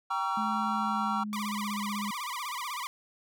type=chord; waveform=triangle; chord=G diminished seventh; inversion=none; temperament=just; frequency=784 / 940.8 / 1128.9 / 1354.7 Hz; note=G5 / Bb5 / Db6 / Fb6; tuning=0 / +16 / +31 / +47 cents; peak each=-33 / -32 / -32 / -31 dBFS; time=0.1-1.24 s; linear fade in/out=10 ms
type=tone with pitch glide; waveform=sine; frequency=214.9 to 206.3 Hz; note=A3 to G#3; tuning=-41 to -11 cents; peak=-33 dBFS; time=0.37-2.11 s; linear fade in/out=5 ms; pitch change=-70 cents; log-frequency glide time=0.67-1.8 s
type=tone with vibrato; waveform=sawtooth; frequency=1080 Hz; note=C#6; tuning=45 cents flat; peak=-30 dBFS; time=1.33-2.87 s; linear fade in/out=0 ms; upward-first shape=sine; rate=16 Hz; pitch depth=200 cents each way
effects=none